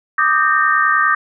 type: chord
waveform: sine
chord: Eb major seventh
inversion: third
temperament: equal with one note detuned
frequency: 1174.7 / 1244.5 / 1568 / 1833.7 Hz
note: D6 / Eb6 / G6 / Bb6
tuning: 0 / 0 / 0 / -29 cents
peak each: -17 dBFS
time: 0.18-1.15 s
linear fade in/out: 5 ms
effects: none